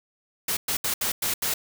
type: noise bursts at uneven times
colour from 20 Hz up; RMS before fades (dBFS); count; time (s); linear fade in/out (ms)
white; -26; 6; 0.48-0.57 / 0.68-0.77 / 0.84-0.94 / 1.01-1.12 / 1.22-1.34 / 1.42-1.54; 5
effects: none